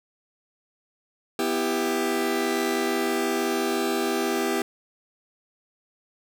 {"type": "chord", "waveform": "sawtooth", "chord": "E minor", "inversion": "second", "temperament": "just", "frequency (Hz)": [247.2, 329.6, 395.6], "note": ["B3", "E4", "G4"], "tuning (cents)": [2, 0, 16], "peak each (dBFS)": [-25, -24, -22], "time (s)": [1.39, 4.62], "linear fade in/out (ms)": 2, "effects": []}